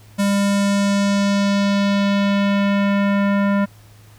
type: tone with low-pass filter sweep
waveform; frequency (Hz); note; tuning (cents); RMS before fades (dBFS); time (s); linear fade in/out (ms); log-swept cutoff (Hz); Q
square; 200.2; G3; +37; -17; 0.18-3.66; 20; 11000 to 1600; 1.3
effects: added 106 Hz sine -44 dBFS peak until 4.18 s + pink hiss -51 dBFS RMS until 4.18 s